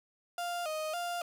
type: tone with vibrato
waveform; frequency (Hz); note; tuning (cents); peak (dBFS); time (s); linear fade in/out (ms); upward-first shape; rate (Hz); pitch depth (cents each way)
35% pulse; 659.3; E5; 0; -32; 0.38-1.22; 2; square; 1.8; 100
effects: none